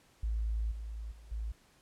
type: tone with level steps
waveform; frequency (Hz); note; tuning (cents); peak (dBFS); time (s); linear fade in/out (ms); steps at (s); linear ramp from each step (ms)
sine; 54.9; A1; -3; -30 / -38 / -50 / -34; 0.23-1.52; 5; 0.71 / 1.11 / 1.31; 10
effects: pink hiss -65 dBFS RMS until 1.81 s + low-pass 11000 Hz 12 dB/octave